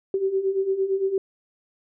sine beating tone pair, 380 / 388.8 Hz, F#4 / G4, +46 / -14 cents, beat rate 8.8 Hz, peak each -27 / -22 dBFS, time 0.14-1.18 s, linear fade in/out 2 ms, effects none

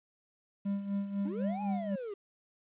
triangle tone with tremolo, 199.5 Hz, G3, 31 cents sharp, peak -27 dBFS, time 0.65-1.96 s, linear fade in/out 10 ms, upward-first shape sine, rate 4 Hz, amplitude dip 65%
triangle linear two-way sweep, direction up then down, 263.8 to 847 to 386.9 Hz, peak -35 dBFS, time 1.25-2.14 s, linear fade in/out 5 ms, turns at 1.62 s
effects resampled to 8000 Hz + 11-bit

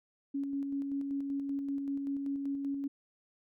sine tone with tremolo, 278.3 Hz, C#4, 7 cents sharp, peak -31 dBFS, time 0.34-2.88 s, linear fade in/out 10 ms, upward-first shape square, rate 5.2 Hz, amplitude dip 30%, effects none

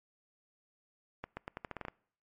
accelerating click train, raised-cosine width 0.5 ms, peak -24 dBFS, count 10, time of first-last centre 1.24-1.883 s, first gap 130 ms, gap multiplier 0.84, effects noise-tail reverb RT60 0.6 s tail -25 dB re dry + MP3 48 kbps

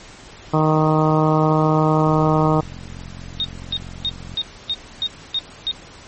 harmonic tone, 155.56 Hz, D#3, in tune, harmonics 1 / 2 / 3 / 4 / 5 / 6 / 7 / 8, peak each -17 / -20 / -22 / -23 / -24 / -25 / -25 / -26 dBFS, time 0.53-2.61 s, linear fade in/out 10 ms
click train, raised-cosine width 5 ms, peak -24 dBFS, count 102, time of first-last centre 2.07-4.34 s, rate 44.5 Hz
sine tone bursts, 3703 Hz, A#7, 12 cents flat, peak -18 dBFS, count 8, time 3.4-5.712 s, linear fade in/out 0 ms, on 44 ms, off 280 ms
effects pink hiss -41 dBFS RMS until 6.07 s + MP3 32 kbps

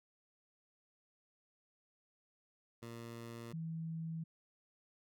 15% pulse / sine tone pair in turn, 116.54 / 162.73 Hz, A#2 / E3, 0 / -22 cents, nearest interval tritone, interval 578 cents, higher second, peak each -40 / -39 dBFS, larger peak second, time 2.82-3.53 / 3.53-4.24 s, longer neither, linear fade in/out 10 ms, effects none

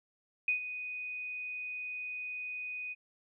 sine tone with ADSR envelope, 2489 Hz, D#7, in tune, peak -25 dBFS, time 0.48-2.95 s, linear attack 3 ms, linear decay 110 ms, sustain -12 dB, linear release 31 ms, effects none

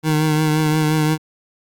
25% pulse tone with vibrato, 154.6 Hz, D#3, 11 cents flat, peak -11 dBFS, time 0.03-1.18 s, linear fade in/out 50 ms, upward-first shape triangle, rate 5.7 Hz, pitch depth 33 cents each way, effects Opus 48 kbps

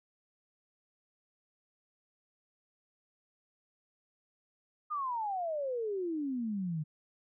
sine exponential sweep, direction down, 1244.5 to 148.3 Hz, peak -32 dBFS, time 4.9-6.84 s, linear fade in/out 20 ms, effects none

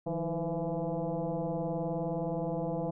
sine tone with frequency modulation, 175.7 Hz, F3, 11 cents sharp, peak -30 dBFS, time 0.06-2.91 s, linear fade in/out 10 ms, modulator 166 Hz, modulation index 3.6, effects none

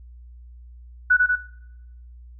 sine tone with echo, 1480 Hz, F#6, in tune, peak -12 dBFS, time 1.1-1.17 s, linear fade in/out 10 ms, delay 94 ms, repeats 2, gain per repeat -3 dB, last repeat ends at 1.358 s, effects noise-tail reverb RT60 0.8 s tail -17 dB re dry + added 60 Hz sine -41 dBFS peak until 2.39 s

